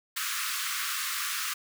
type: high-pass noise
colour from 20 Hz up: pink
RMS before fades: -32 dBFS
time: 0.16-1.54 s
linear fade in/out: 10 ms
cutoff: 1100 Hz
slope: 96 dB/octave
effects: none